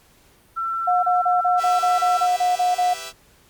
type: tone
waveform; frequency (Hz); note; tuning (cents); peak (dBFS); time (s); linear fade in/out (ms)
sine; 1344; E6; +33; -22; 0.56-2.27; 20
type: tone bursts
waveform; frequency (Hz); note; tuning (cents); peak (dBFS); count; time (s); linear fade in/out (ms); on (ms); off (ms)
sine; 720; F#5; -47; -16; 11; 0.87-2.94; 10; 160; 31
type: chord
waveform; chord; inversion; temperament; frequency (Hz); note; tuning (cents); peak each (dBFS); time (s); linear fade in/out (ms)
5% pulse; E minor; first; equal; 392 / 493.9 / 659.3; G4 / B4 / E5; 0 / 0 / 0; -28 / -28 / -22; 1.57-3.13; 50
effects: pink hiss -55 dBFS RMS until 3.49 s + Opus 48 kbps